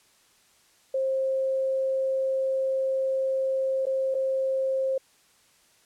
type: tone with dropouts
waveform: sine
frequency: 531 Hz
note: C5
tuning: 25 cents sharp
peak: -23 dBFS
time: 0.94-4.98 s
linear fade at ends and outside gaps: 5 ms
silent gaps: 3.856-3.866 / 4.144-4.149 s
effects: white hiss -61 dBFS RMS until 5.85 s + low-pass 10000 Hz 12 dB/octave